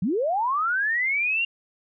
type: linear sweep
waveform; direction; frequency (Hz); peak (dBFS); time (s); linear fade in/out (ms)
sine; up; 154.6 to 2808; -21; 0.02-1.45; 5
effects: none